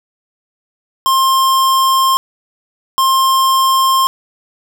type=tone bursts at uneven times; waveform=square; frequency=1060 Hz; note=C6; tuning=22 cents sharp; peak=-10 dBFS; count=2; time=1.06-2.17 / 2.98-4.07 s; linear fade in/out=0 ms; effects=none